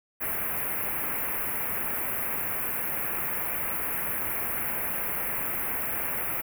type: band-stop noise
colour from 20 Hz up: white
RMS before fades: -30 dBFS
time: 0.2-6.42 s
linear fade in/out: 20 ms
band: 2500 to 11000 Hz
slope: 48 dB/octave
effects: none